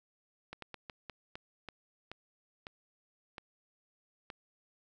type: slowing click train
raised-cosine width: 0.3 ms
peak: -27 dBFS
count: 11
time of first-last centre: 0.53-4.302 s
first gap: 93 ms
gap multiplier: 1.29
effects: none